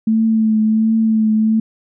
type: tone with vibrato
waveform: sine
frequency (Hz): 220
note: A3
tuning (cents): 0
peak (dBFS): -11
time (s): 0.07-1.6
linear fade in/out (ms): 5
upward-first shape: triangle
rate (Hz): 1.4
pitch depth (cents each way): 30
effects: none